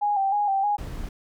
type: tone with vibrato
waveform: sine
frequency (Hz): 803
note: G5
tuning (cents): +41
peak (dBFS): -20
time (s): 0.01-0.77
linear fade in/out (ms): 20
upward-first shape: square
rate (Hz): 3.2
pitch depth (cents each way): 49
type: noise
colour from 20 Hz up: brown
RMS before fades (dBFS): -33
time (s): 0.78-1.09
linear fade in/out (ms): 5
effects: none